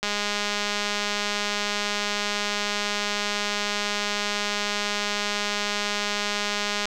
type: click train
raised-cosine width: 0.2 ms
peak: -9 dBFS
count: 1407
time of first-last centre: 0.03-6.855 s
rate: 206 Hz
effects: none